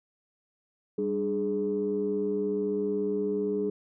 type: tone cluster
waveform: sine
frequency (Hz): 197.9 / 299.1 / 416.7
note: G3 / D4 / G#4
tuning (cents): +17 / +32 / +6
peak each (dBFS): -32 / -33 / -27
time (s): 0.98-3.7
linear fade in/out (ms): 5
effects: tanh soft clip ceiling -18 dBFS